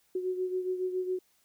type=beating tone pair; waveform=sine; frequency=367.6 / 374.8 Hz; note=F#4 / F#4; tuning=-11 / +22 cents; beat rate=7.2 Hz; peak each=-30 / -37 dBFS; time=0.15-1.19 s; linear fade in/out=5 ms; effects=white hiss -69 dBFS RMS until 1.44 s